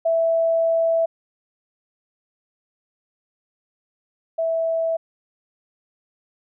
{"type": "tone pair in turn", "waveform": "sine", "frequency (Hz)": [659.3, 655.7], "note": ["E5", "E5"], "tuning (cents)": [0, -9], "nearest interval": "unison", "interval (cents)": 9, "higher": "first", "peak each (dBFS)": [-16, -19], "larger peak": "first", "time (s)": [[0.05, 1.06], [4.38, 4.97]], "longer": "first", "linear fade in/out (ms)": 10, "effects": []}